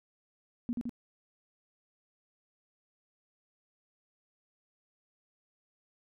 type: tone with echo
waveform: sine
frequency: 239.6 Hz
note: A#3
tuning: 48 cents sharp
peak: -29 dBFS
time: 0.69-0.73 s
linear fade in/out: 0 ms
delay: 82 ms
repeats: 2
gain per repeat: -2 dB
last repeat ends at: 0.894 s
effects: none